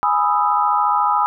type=chord; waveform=sine; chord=E major seventh; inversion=first; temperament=equal; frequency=830.6 / 987.8 / 1244.5 / 1318.5 Hz; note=G#5 / B5 / D#6 / E6; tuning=0 / 0 / 0 / 0 cents; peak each=-19 / -19 / -19 / -23 dBFS; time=0.03-1.26 s; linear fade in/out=0 ms; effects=none